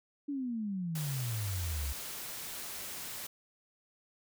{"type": "exponential sweep", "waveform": "sine", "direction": "down", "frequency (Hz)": [293.6, 66], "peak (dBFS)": -33, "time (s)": [0.28, 1.93], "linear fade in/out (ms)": 10}
{"type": "noise", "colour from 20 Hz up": "white", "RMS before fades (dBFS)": -42, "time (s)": [0.95, 3.27], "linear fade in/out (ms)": 5}
{"effects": []}